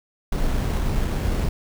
brown noise with sample-and-hold, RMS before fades -22 dBFS, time 0.32-1.49 s, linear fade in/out 5 ms, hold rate 4900 Hz, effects none

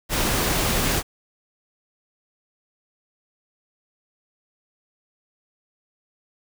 pink noise, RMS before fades -22 dBFS, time 0.09-1.03 s, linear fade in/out 50 ms, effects none

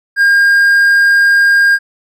triangle tone, 1613 Hz, G6, 49 cents sharp, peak -4 dBFS, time 0.16-1.79 s, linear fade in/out 50 ms, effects none

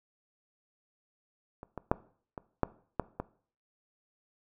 clicks, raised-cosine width 1 ms, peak -29 / -24 / -10 / -25 / -11 / -14 / -19 dBFS, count 7, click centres 1.631 / 1.777 / 1.915 / 2.378 / 2.633 / 2.997 / 3.2 s, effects noise-tail reverb RT60 0.5 s tail -19 dB re dry

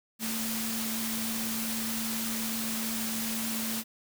sine tone in noise, 224.2 Hz, A3, 33 cents sharp, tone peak -34 dBFS, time 0.19-3.84 s, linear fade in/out 50 ms, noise white, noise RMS -34 dBFS, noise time 0.19-3.84 s, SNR -3 dB, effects none

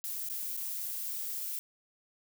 violet noise with dropouts, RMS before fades -37 dBFS, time 0.04-1.59 s, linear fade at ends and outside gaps 0 ms, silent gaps 0.288-0.298 / 0.567-0.574 / 1.406-1.409 s, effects none

